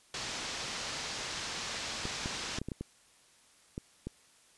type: low-pass noise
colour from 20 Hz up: white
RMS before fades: -39 dBFS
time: 0.14-2.59 s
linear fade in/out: 2 ms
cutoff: 6300 Hz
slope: 24 dB/octave
type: clicks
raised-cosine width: 3 ms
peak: -24 dBFS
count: 9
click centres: 2.054 / 2.259 / 2.585 / 2.616 / 2.686 / 2.718 / 2.81 / 3.779 / 4.07 s
effects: white hiss -63 dBFS RMS until 4.57 s + resampled to 24000 Hz